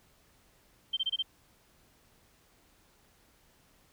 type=tone bursts; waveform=sine; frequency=3136 Hz; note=G7; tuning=in tune; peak=-27 dBFS; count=5; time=0.93-1.226 s; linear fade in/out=10 ms; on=40 ms; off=24 ms; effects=pink hiss -65 dBFS RMS until 3.92 s